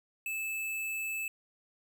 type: tone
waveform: square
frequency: 2620 Hz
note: E7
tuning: 11 cents flat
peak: -34 dBFS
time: 0.26-1.28 s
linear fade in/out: 2 ms
effects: none